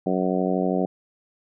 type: harmonic tone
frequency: 92.5 Hz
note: F#2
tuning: in tune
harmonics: 2 / 3 / 4 / 5 / 6 / 7 / 8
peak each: -25 / -27 / -28 / -29 / -30 / -30 / -31 dBFS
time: 0.06-0.86 s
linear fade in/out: 5 ms
effects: none